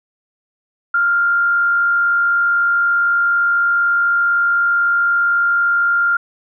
sine tone with frequency modulation, 1396.9 Hz, F6, in tune, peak -12 dBFS, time 0.94-6.17 s, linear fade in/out 5 ms, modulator 57.8 Hz, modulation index 0.31, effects none

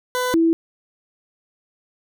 20% pulse / sine tone pair in turn, 501 / 329.5 Hz, B4 / E4, +25 / -1 cents, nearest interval perfect fifth, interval 726 cents, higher first, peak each -15 / -13 dBFS, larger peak second, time 0.15-0.34 / 0.34-0.53 s, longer neither, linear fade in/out 0 ms, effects none

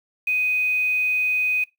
sine tone with quantisation, 2500 Hz, D#7, 8 cents sharp, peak -19 dBFS, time 0.27-1.64 s, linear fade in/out 5 ms, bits 7, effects noise-tail reverb RT60 0.2 s tail -22 dB re dry

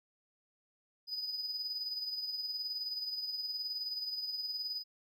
triangle tone with tremolo, 4978 Hz, D#8, in tune, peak -32 dBFS, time 1.07-4.84 s, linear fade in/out 50 ms, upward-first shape sine, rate 19 Hz, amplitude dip 55%, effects tanh soft clip ceiling -29 dBFS

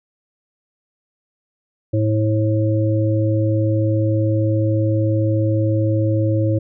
harmonic tone, 108.3 Hz, A2, 27 cents flat, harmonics 1 / 3 / 5, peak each -16 / -21 / -23 dBFS, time 1.93-6.59 s, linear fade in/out 10 ms, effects none

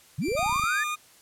sine linear sweep, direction up, 111 to 1802 Hz, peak -25 dBFS, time 0.18-0.84 s, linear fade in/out 10 ms
sawtooth tone, 2349 Hz, D7, in tune, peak -31 dBFS, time 0.21-0.84 s, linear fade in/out 50 ms
clicks, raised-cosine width 5 ms, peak -27 dBFS, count 11, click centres 0.284 / 0.318 / 0.352 / 0.393 / 0.429 / 0.462 / 0.496 / 0.526 / 0.56 / 0.597 / 0.638 s
25% pulse tone with vibrato, 1223 Hz, D#6, 30 cents flat, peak -24 dBFS, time 0.36-0.96 s, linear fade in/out 20 ms, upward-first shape sine, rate 3.5 Hz, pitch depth 16 cents each way
effects white hiss -55 dBFS RMS until 1.21 s + low-pass 12000 Hz 12 dB/octave

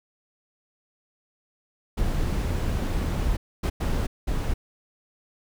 brown noise bursts at uneven times, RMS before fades -25 dBFS, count 4, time 1.97-3.37 / 3.63-3.7 / 3.8-4.07 / 4.27-4.54 s, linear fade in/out 10 ms, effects none

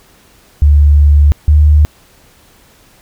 sine tone pair in turn, 73 / 75.01 Hz, D2 / D2, -10 / +37 cents, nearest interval unison, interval 47 cents, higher second, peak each -3 dBFS, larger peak neither, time 0.62-1.32 / 1.48-1.85 s, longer first, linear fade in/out 0 ms, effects pink hiss -46 dBFS RMS until 3.01 s

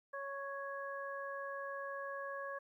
harmonic tone, 554.4 Hz, C#5, in tune, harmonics 1 / 2 / 3, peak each -44 / -45 / -46 dBFS, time 0.13-2.59 s, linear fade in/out 10 ms, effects 13-bit

